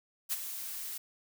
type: noise with ADSR envelope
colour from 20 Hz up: blue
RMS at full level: -30 dBFS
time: 0.29-0.98 s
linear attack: 36 ms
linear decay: 26 ms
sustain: -10 dB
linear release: 7 ms
effects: none